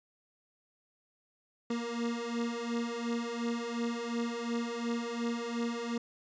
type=beating tone pair; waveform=30% pulse; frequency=233.1 / 235.9 Hz; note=A#3 / A#3; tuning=0 / +21 cents; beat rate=2.8 Hz; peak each=-34 / -32 dBFS; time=1.7-5.98 s; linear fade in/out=5 ms; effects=resampled to 16000 Hz